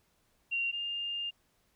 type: tone pair in turn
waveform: sine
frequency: 2762 / 2809 Hz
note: F7 / F7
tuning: -20 / +9 cents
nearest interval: unison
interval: 29 cents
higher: second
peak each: -29 / -33 dBFS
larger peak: first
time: 0.51-0.72 / 0.72-1.31 s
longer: second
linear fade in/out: 20 ms
effects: pink hiss -72 dBFS RMS until 1.75 s